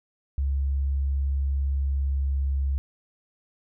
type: tone with pitch glide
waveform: sine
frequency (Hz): 68.8 to 68.4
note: C#2 to C#2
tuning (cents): -12 to -23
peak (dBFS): -22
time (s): 0.38-2.78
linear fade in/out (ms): 0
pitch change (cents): -11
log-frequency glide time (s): 1.71-2.66
effects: none